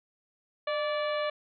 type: harmonic tone with a mistuned harmonic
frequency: 581 Hz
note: D5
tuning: 19 cents flat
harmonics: 1 / 2 / 3 / 4 / 5 / 6 / 7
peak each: -29 / -35 / -39 / -41 / -43 / -45 / -46 dBFS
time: 0.67-1.3 s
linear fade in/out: 5 ms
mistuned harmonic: 1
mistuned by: +58 cents
effects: none